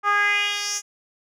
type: tone with band-pass filter sweep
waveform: 10% pulse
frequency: 409.6 Hz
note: G#4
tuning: 24 cents flat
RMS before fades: -22 dBFS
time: 0.03-0.82 s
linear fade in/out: 50 ms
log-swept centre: 1100 to 7100 Hz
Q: 3.1
effects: none